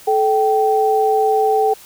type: tone pair together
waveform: sine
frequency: 433.9 / 776.5 Hz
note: A4 / G5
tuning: -24 / -17 cents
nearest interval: minor seventh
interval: 1007 cents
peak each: -15 dBFS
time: 0.07-1.74 s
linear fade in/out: 10 ms
effects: white hiss -42 dBFS RMS until 1.85 s